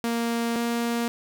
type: tone pair in turn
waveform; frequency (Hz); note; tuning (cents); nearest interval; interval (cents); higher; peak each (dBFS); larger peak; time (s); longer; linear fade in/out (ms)
sawtooth; 233.1 / 235; A#3 / A#3; 0 / +14; unison; 14; second; -20 / -20; neither; 0.04-0.56 / 0.56-1.08; neither; 0
effects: none